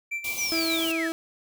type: tone with tremolo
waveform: triangle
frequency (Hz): 2344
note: D7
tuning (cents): -4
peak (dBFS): -25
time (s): 0.11-0.85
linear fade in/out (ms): 10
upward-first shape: sine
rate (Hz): 6.9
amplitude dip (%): 75
type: band-stop noise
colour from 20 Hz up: white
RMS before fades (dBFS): -35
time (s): 0.24-0.92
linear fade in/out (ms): 5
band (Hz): 1200 to 2200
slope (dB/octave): 96
type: linear sweep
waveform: sine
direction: down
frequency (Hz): 6130 to 1568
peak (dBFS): -28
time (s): 0.37-1.09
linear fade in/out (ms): 20
type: tone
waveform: 35% pulse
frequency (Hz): 327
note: E4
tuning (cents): -14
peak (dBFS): -25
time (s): 0.52-1.12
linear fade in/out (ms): 0
effects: none